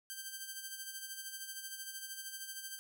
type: tone with tremolo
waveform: 5% pulse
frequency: 1568 Hz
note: G6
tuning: in tune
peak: -30 dBFS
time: 0.1-2.79 s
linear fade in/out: 0 ms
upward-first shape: sine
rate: 13 Hz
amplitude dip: 55%
effects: none